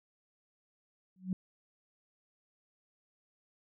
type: tone with exponential growth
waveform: sine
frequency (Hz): 185.8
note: F#3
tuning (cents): +7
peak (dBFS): -26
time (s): 1.16-1.33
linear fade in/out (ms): 2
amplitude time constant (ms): 35
effects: tanh soft clip ceiling -22 dBFS